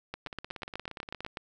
two click trains, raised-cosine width 0.3 ms, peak -24 / -20 dBFS, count 18 / 11, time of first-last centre 0.27-1.264 / 0.14-1.372 s, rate 17.1 / 8.12 Hz, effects none

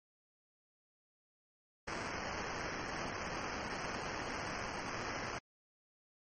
white noise with sample-and-hold, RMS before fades -41 dBFS, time 1.87-5.39 s, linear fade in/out 10 ms, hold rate 3675 Hz, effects MP3 32 kbps

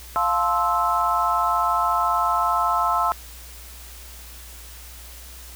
sine chord, F major seventh, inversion none, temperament just, 698.5 / 873.1 / 1047.7 / 1309.6 Hz, F5 / A5 / C6 / E6, 0 / -14 / +2 / -12 cents, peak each -25 / -26 / -23 / -22 dBFS, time 0.16-3.12 s, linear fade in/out 0 ms, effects added 60 Hz sine -41 dBFS peak until 5.55 s + white hiss -43 dBFS RMS until 5.55 s

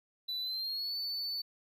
triangle tone with pitch glide, 3980 to 4493 Hz, B7 to C#8, +13 to +23 cents, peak -33 dBFS, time 0.28-1.42 s, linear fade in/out 10 ms, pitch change +210 cents, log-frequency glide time 0.41-0.95 s, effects none

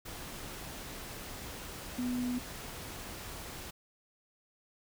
sine tone in noise, 247.3 Hz, B3, 3 cents sharp, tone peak -31 dBFS, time 1.98-2.39 s, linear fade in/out 10 ms, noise pink, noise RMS -44 dBFS, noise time 0.05-3.71 s, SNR +10 dB, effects none

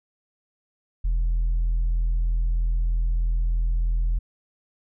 sine tone with tanh clipping, 41.59 Hz, E1, 16 cents sharp, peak -20 dBFS, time 1.04-4.19 s, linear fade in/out 10 ms, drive 1 dB, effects none

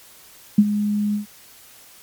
sine tone with ADSR envelope, 207.7 Hz, G#3, in tune, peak -6 dBFS, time 0.58-1.26 s, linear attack 7 ms, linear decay 49 ms, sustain -12 dB, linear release 120 ms, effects white hiss -47 dBFS RMS until 2.02 s + MP3 96 kbps

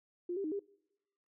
sine tone with pitch steps, 352.2 / 394.6 / 310.4 / 401.2 Hz, F4 / G4 / D#4 / G4, +15 / +11 / -4 / +40 cents, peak -34 dBFS, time 0.29-0.594 s, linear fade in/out 5 ms, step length 76 ms, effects noise-tail reverb RT60 0.9 s tail -25 dB re dry

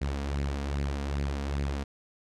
sawtooth tone with flanger, 70.3 Hz, C#2, 25 cents sharp, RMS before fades -31 dBFS, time 0.01-1.84 s, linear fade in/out 10 ms, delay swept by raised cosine 0.42 to 4.32 ms, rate 2.5 Hz, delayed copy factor +0.55, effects low-pass 7000 Hz 12 dB/octave

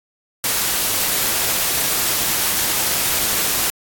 white noise, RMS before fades -19 dBFS, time 0.44-3.7 s, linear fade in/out 0 ms, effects AAC 64 kbps

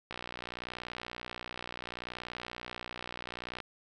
click train, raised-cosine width 0.3 ms, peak -23 dBFS, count 213, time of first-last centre 0.11-3.603 s, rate 60.7 Hz, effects none

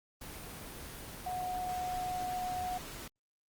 sine tone in noise, 730 Hz, F#5, 24 cents flat, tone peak -34 dBFS, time 1.26-2.78 s, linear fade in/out 5 ms, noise pink, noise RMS -45 dBFS, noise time 0.21-3.08 s, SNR +8 dB, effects Opus 24 kbps

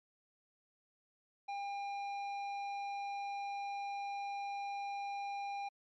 triangle tone with tanh clipping, 802 Hz, G5, 39 cents sharp, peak -40 dBFS, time 1.48-5.69 s, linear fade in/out 10 ms, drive 17 dB, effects low-pass 5000 Hz 12 dB/octave + MP3 64 kbps

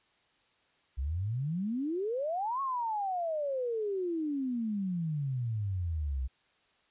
sine exponential two-way sweep, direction up then down, 61.74 to 1112 to 61.74 Hz, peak -30 dBFS, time 0.97-6.28 s, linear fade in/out 20 ms, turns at 2.61 s, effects white hiss -69 dBFS RMS until 6.9 s + resampled to 8000 Hz

